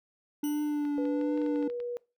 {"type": "tone with vibrato", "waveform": "triangle", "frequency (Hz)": 293.3, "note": "D4", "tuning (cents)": -2, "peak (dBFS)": -25, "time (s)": [0.43, 1.68], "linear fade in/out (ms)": 5, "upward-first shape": "triangle", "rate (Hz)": 1.3, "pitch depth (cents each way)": 33}
{"type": "tone with exponential decay", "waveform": "5% pulse", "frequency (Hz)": 2945, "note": "F#7", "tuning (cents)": -9, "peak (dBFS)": -32, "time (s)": [0.44, 1.09], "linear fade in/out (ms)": 0, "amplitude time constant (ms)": 140}
{"type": "clicks", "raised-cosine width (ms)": 0.3, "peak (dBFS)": -34, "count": 10, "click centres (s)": [0.852, 1.054, 1.213, 1.376, 1.417, 1.463, 1.559, 1.627, 1.7, 1.802]}
{"type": "tone with pitch glide", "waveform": "sine", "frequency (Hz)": [493.9, 483.5], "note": ["B4", "B4"], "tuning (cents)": [0, -37], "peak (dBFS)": -32, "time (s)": [0.98, 1.97], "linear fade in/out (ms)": 0, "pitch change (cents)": -37, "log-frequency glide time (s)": [1.3, 1.44]}
{"effects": ["noise-tail reverb RT60 0.3 s tail -23 dB re dry"]}